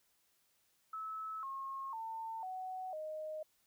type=tone with pitch steps; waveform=sine; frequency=1300 / 1080.6 / 898.2 / 746.7 / 620.6 Hz; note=E6 / C#6 / A5 / F#5 / D#5; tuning=-24 / -44 / +35 / +16 / -5 cents; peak=-40 dBFS; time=0.93-3.43 s; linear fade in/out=5 ms; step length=500 ms; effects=white hiss -75 dBFS RMS until 3.66 s